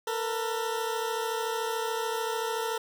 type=tone pair together; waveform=20% pulse; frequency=448.9 / 482.5 Hz; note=A4 / B4; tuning=+35 / -40 cents; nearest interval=minor second; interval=125 cents; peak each=-25 / -30 dBFS; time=0.07-2.78 s; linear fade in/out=5 ms; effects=none